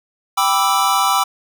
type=chord; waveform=square; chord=E minor seventh; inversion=first; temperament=equal; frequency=784 / 987.8 / 1174.7 / 1318.5 Hz; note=G5 / B5 / D6 / E6; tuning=0 / 0 / 0 / 0 cents; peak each=-20 dBFS; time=0.37-1.24 s; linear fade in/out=10 ms; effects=none